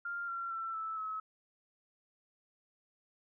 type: tone with pitch steps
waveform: sine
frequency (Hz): 1396.9 / 1368.9 / 1341.5 / 1314.7 / 1288.4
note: F6 / F6 / E6 / E6 / E6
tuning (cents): 0 / -35 / +30 / -5 / -40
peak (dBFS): -36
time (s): 0.05-1.2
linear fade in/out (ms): 5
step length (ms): 230
effects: none